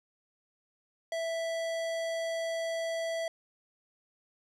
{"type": "tone with hard clipping", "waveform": "sine", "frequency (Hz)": 659.3, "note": "E5", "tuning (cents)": 0, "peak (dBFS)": -33, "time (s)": [1.12, 3.28], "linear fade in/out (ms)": 2, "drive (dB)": 18, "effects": []}